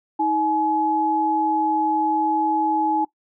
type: tone pair together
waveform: sine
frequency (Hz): 317.6 / 848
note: D#4 / G#5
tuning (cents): +36 / +36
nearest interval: octave + perfect fourth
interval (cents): 1700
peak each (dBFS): -23 / -19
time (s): 0.19-3.05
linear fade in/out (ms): 10
effects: noise-tail reverb RT60 0.1 s tail -19 dB re dry